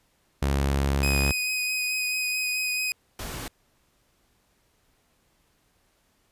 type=tone; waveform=sawtooth; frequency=69.3 Hz; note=C#2; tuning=in tune; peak=-18 dBFS; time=0.42-1.32 s; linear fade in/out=5 ms
type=tone with vibrato; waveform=sawtooth; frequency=2503 Hz; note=D#7; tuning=10 cents sharp; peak=-22 dBFS; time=1.03-2.92 s; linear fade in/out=0 ms; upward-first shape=sine; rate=4.6 Hz; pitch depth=12 cents each way
type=noise; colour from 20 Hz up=pink; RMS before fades=-35 dBFS; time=3.19-3.48 s; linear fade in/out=2 ms
effects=pink hiss -67 dBFS RMS until 6.31 s + resampled to 32000 Hz